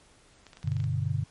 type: clicks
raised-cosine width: 0.2 ms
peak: -30 dBFS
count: 9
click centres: 0.467 / 0.532 / 0.571 / 0.63 / 0.675 / 0.719 / 0.767 / 0.802 / 0.841 s
type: chord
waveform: sine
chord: G major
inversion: none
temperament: equal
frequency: 98 / 123.47 / 146.83 Hz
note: G2 / B2 / D3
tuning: 0 / 0 / 0 cents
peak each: -30 dBFS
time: 0.64-1.24 s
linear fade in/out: 10 ms
effects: pink hiss -59 dBFS RMS until 1.3 s + MP3 48 kbps